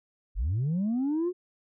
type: linear sweep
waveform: sine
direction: up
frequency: 38.07 to 370 Hz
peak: -23 dBFS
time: 0.35-1.33 s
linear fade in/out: 50 ms
effects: tanh soft clip ceiling -23 dBFS